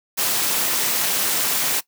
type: noise with amplitude modulation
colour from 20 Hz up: white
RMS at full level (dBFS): -18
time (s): 0.17-1.81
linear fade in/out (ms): 20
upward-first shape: sine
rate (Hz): 223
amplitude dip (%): 65
effects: noise-tail reverb RT60 0.1 s tail -19 dB re dry + high-pass 150 Hz 12 dB/octave